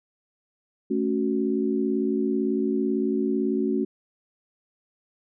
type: chord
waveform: sine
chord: F# minor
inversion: first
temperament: equal with one note detuned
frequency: 219.2 / 277.2 / 370 Hz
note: A3 / C#4 / F#4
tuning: -6 / 0 / 0 cents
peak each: -26 dBFS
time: 0.9-3.85 s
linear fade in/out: 10 ms
effects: none